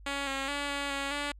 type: tone with pitch steps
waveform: 5% pulse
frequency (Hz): 279.9 / 271.4 / 285.8 / 282.7 / 277.8 / 288.6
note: C#4 / C#4 / D4 / C#4 / C#4 / D4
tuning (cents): +17 / -36 / -47 / +34 / +4 / -30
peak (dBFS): -20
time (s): 0.06-1.32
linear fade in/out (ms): 5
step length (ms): 210
effects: added 50 Hz sine -48 dBFS peak until 1.39 s + low-pass 8000 Hz 12 dB/octave